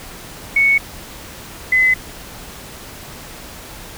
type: tone pair in turn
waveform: sine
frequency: 2217 / 2026 Hz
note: C#7 / B6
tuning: 0 / +44 cents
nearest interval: major second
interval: 156 cents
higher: first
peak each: -10 dBFS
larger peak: neither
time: 0.56-0.78 / 1.72-1.94 s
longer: neither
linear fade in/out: 5 ms
effects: pink hiss -35 dBFS RMS until 3.97 s